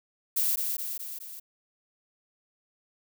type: noise with echo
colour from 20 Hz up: violet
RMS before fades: -26 dBFS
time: 0.36-0.56 s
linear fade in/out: 10 ms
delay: 210 ms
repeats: 4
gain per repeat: -4 dB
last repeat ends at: 1.4 s
effects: none